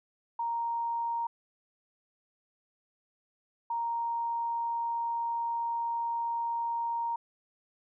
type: tone bursts at uneven times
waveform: sine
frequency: 932.3 Hz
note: A#5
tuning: in tune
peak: -29 dBFS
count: 2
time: 0.39-1.27 / 3.7-7.16 s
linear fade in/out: 5 ms
effects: none